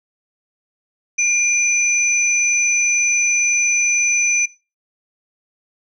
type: tone pair together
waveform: sine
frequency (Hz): 2388 / 6017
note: D7 / F#8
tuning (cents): +28 / +28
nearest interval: octave + major third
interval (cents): 1600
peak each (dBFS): -17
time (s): 1.18-4.46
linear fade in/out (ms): 10
effects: noise-tail reverb RT60 0.3 s tail -20 dB re dry